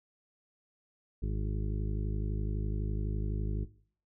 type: harmonic tone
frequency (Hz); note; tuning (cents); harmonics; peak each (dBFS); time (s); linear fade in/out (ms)
51.91; G#1; 0; 1 / 2 / 3 / 4 / 6 / 7 / 8; -31 / -37 / -41 / -43 / -47 / -48 / -49; 1.22-3.65; 10
effects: noise-tail reverb RT60 0.5 s tail -18 dB re dry